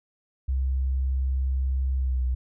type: tone with pitch glide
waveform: sine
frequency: 65.8 to 62.86 Hz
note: C2 to B1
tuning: +10 to +31 cents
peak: -22 dBFS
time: 0.48-2.35 s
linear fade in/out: 10 ms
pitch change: -79 cents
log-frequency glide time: 1.96-2.24 s
effects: none